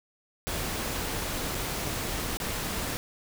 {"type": "noise with dropouts", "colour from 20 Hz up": "pink", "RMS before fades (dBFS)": -32, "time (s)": [0.47, 2.97], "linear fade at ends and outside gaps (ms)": 0, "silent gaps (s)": [[1.547, 1.551], [2.371, 2.401]], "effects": []}